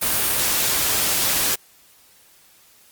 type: noise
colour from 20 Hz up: white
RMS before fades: -20 dBFS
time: 0.01-1.56 s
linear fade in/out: 20 ms
effects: white hiss -53 dBFS RMS until 2.91 s + Opus 32 kbps